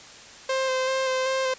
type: tone with vibrato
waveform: sawtooth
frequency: 523.3 Hz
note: C5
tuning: in tune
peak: -19 dBFS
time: 0.49-1.54 s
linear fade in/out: 5 ms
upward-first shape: square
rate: 2.6 Hz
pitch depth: 15 cents each way
effects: white hiss -45 dBFS RMS until 1.58 s + resampled to 16000 Hz